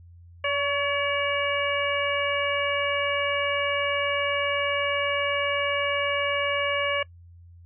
harmonic tone with a mistuned harmonic, 570 Hz, C#5, 48 cents sharp, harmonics 1 / 2 / 3 / 4 / 5, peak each -27 / -30 / -30 / -29 / -31 dBFS, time 0.44-7.03 s, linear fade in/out 5 ms, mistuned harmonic 2, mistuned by -26 cents, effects noise-tail reverb RT60 0.1 s tail -22 dB re dry + added 86 Hz sine -46 dBFS peak until 7.65 s

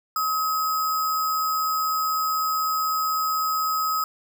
sine tone with sample-and-hold, 1272 Hz, D#6, 38 cents sharp, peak -21 dBFS, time 0.16-4.04 s, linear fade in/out 2 ms, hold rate 6300 Hz, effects none

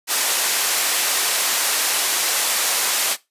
white band-pass noise, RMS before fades -20 dBFS, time 0.07-3.17 s, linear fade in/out 50 ms, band 480 to 12000 Hz, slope 12 dB/octave, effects noise-tail reverb RT60 0.2 s tail -18 dB re dry + resampled to 32000 Hz

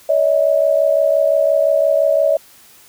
sine tone pair together, 570 / 635.8 Hz, C#5 / D#5, +48 / +37 cents, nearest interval major second, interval 189 cents, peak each -14 dBFS, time 0.09-2.37 s, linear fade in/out 5 ms, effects white hiss -46 dBFS RMS until 2.88 s

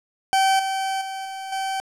40% pulse tone with level steps, 771 Hz, G5, 29 cents flat, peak -15 / -22 / -28 / -30 / -23 dBFS, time 0.33-1.8 s, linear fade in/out 0 ms, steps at 0.59 / 1.01 / 1.25 / 1.52 s, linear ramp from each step 5 ms, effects low-pass 11000 Hz 12 dB/octave + 9-bit

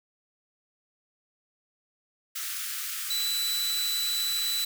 white high-pass noise, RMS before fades -34 dBFS, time 2.35-4.65 s, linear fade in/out 10 ms, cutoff 1200 Hz, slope 96 dB/octave
40% pulse tone, 3969 Hz, B7, 8 cents sharp, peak -26 dBFS, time 3.1-4.65 s, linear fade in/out 5 ms
effects none

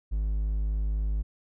triangle tone, 52 Hz, G#1, 3 cents sharp, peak -23 dBFS, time 0.11-1.23 s, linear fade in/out 20 ms, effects none

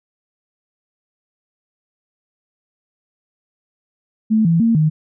sine tone with pitch steps, 218.8 / 166.3 / 228.9 / 155 Hz, A3 / E3 / A#3 / D#3, -9 / +16 / -31 / -6 cents, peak -11 dBFS, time 4.3-4.9 s, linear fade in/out 20 ms, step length 150 ms, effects none

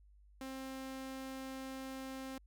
sawtooth tone, 264.8 Hz, C4, 21 cents sharp, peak -39 dBFS, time 0.41-2.38 s, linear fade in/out 2 ms, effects added 50 Hz sine -60 dBFS peak until 2.46 s

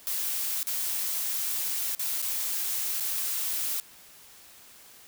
blue noise with dropouts, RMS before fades -30 dBFS, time 0.07-3.8 s, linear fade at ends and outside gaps 0 ms, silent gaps 0.63-0.67 / 1.95-1.994 / 2.218-2.226 / 2.999-3.006 s, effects white hiss -52 dBFS RMS until 5.07 s

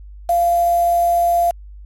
sine tone with quantisation, 692 Hz, F5, 16 cents flat, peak -12 dBFS, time 0.29-1.51 s, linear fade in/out 5 ms, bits 5, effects added 50 Hz sine -34 dBFS peak until 1.85 s + MP3 64 kbps

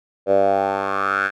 10% pulse tone with band-pass filter sweep, 98 Hz, G2, in tune, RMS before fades -19 dBFS, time 0.26-1.31 s, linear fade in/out 50 ms, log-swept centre 540 to 1600 Hz, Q 5.5, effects none

